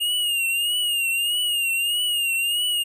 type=tone with vibrato; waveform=square; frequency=2832 Hz; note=F7; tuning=23 cents sharp; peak=-21 dBFS; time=0-2.84 s; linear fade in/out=20 ms; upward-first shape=triangle; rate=1.6 Hz; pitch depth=83 cents each way; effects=none